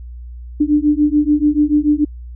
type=beating tone pair; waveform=sine; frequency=293.7 / 300.6 Hz; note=D4 / D4; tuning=0 / +40 cents; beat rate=6.9 Hz; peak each=-14 dBFS; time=0.6-2.05 s; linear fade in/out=10 ms; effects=added 60 Hz sine -29 dBFS peak until 2.35 s